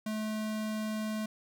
square tone, 215.9 Hz, A3, 33 cents flat, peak -33 dBFS, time 0.06-1.26 s, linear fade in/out 5 ms, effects none

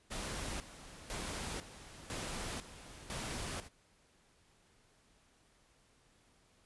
pink noise with tremolo, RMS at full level -41 dBFS, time 0.1-3.69 s, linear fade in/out 20 ms, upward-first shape square, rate 1 Hz, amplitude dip 75%, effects pink hiss -69 dBFS RMS until 6.65 s + resampled to 24000 Hz

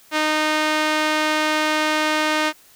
sawtooth tone with band-pass filter, 307.9 Hz, D#4, 18 cents flat, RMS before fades -20 dBFS, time 0.11-2.53 s, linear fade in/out 50 ms, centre 2100 Hz, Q 0.61, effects white hiss -51 dBFS RMS until 2.75 s

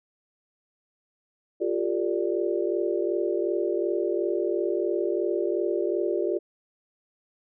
sine chord, G minor seventh, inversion third, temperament equal with one note detuned, 349.2 / 392 / 454.5 / 587.3 Hz, F4 / G4 / Bb4 / D5, 0 / 0 / -44 / 0 cents, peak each -27 / -28 / -31 / -31 dBFS, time 1.6-6.39 s, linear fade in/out 20 ms, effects none

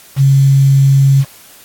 sine tone with quantisation, 136.8 Hz, C#3, 23 cents flat, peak -5 dBFS, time 0.16-1.25 s, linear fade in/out 50 ms, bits 5, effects white hiss -40 dBFS RMS until 1.64 s + AAC 64 kbps

